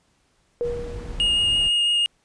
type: tone with exponential decay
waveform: sine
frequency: 478.7 Hz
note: A#4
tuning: 46 cents sharp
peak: -20 dBFS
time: 0.61-1.44 s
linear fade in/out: 0 ms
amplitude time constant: 180 ms
type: noise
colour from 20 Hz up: brown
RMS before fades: -33 dBFS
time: 0.61-1.71 s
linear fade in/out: 50 ms
type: tone with vibrato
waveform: triangle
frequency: 2852 Hz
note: F7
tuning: 36 cents sharp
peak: -16 dBFS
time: 1.2-2.06 s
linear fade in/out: 0 ms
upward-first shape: sine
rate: 6 Hz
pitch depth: 8 cents each way
effects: pink hiss -65 dBFS RMS until 2.24 s + resampled to 22050 Hz